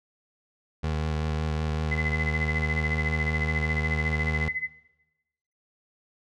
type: tone with vibrato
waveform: 25% pulse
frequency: 77.6 Hz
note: D#2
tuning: 4 cents flat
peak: -22 dBFS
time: 0.83-4.49 s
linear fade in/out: 10 ms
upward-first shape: sine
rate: 5.3 Hz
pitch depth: 26 cents each way
type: tone with tremolo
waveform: sine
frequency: 2031 Hz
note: B6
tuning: 48 cents sharp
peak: -24 dBFS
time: 1.91-4.68 s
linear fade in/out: 10 ms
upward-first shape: sine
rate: 14 Hz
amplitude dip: 95%
effects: noise-tail reverb RT60 1.0 s tail -20 dB re dry + low-pass 5000 Hz 12 dB/octave